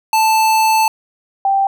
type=tone pair in turn; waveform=square / sine; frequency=880 / 784 Hz; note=A5 / G5; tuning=0 / 0 cents; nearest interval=major second; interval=200 cents; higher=first; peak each=-11 dBFS; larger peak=neither; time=0.13-0.88 / 1.45-1.67 s; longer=first; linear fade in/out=2 ms; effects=none